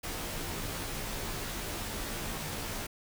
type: noise with comb filter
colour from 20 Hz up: pink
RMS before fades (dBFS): -37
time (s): 0.03-2.87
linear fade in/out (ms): 10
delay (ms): 16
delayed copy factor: -0.9
effects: none